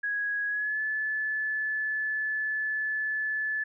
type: tone with pitch glide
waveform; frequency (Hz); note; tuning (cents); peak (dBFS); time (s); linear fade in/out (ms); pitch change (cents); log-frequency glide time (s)
sine; 1661.2 to 1731.7; G#6 to A6; 0 to -28; -27; 0.03-3.64; 10; +72; 0.47-0.8
effects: none